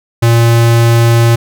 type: tone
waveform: square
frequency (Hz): 116.54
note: A#2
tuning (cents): 0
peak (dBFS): -6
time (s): 0.22-1.36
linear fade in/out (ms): 10
effects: none